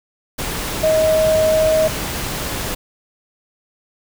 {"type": "tone in noise", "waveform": "sine", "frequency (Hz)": 630, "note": "D#5", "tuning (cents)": 21, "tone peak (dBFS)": -12, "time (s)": [0.83, 1.88], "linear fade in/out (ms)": 10, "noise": "pink", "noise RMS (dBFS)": -24, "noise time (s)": [0.38, 2.75], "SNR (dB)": 9, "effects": []}